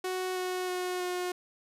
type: tone with pitch steps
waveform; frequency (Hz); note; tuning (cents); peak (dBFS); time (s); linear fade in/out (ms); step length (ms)
sawtooth; 370 / 366.6 / 363.2 / 359.9; F#4 / F#4 / F#4 / F#4; 0 / -16 / -32 / -48; -27; 0.04-1.32; 5; 320
effects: resampled to 32000 Hz